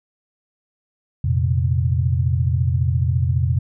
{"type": "chord", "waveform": "sine", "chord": "F suspended fourth", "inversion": "none", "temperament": "just", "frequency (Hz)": [87.31, 116.41, 130.96], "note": ["F2", "Bb2", "C3"], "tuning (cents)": [0, -2, 2], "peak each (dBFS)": [-19, -22, -20], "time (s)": [1.24, 3.59], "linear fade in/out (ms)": 5, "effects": []}